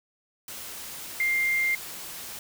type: tone in noise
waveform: sine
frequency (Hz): 2100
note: C7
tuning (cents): +6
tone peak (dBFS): -22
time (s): 1.2-1.75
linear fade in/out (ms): 2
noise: white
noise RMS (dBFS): -39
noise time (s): 0.48-2.39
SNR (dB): +14
effects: none